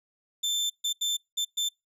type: tone bursts at uneven times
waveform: 30% pulse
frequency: 3550 Hz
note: A7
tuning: 15 cents sharp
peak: -23 dBFS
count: 5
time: 0.43-0.7 / 0.84-0.93 / 1.01-1.17 / 1.37-1.45 / 1.57-1.69 s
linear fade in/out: 10 ms
effects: noise-tail reverb RT60 0.2 s tail -25 dB re dry + resampled to 32000 Hz